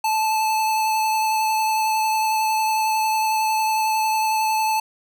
square tone with vibrato, 873 Hz, A5, 14 cents flat, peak -19 dBFS, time 0.04-4.8 s, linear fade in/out 5 ms, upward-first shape triangle, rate 11 Hz, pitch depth 15 cents each way, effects none

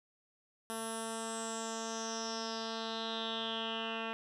10% pulse tone with low-pass filter sweep, 225.1 Hz, A3, 40 cents sharp, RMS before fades -39 dBFS, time 0.7-4.13 s, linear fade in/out 0 ms, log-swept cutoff 11000 to 2500 Hz, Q 6.1, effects none

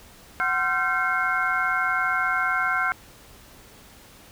sine tone cluster, 744 / 1045 / 1373 / 1548 / 2160 Hz, F#5 / C6 / F6 / G6 / C#7, +9 / -2 / -30 / -22 / -45 cents, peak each -30 / -31 / -25 / -25 / -30 dBFS, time 0.4-2.92 s, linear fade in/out 0 ms, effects pink hiss -49 dBFS RMS until 4.31 s

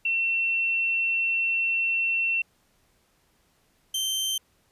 sine / sawtooth tone pair in turn, 2705 / 3121 Hz, E7 / G7, +44 / -8 cents, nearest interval major second, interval 248 cents, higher second, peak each -22 dBFS, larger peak neither, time 0.05-2.42 / 3.94-4.38 s, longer first, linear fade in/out 5 ms, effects pink hiss -66 dBFS RMS until 4.71 s + resampled to 32000 Hz

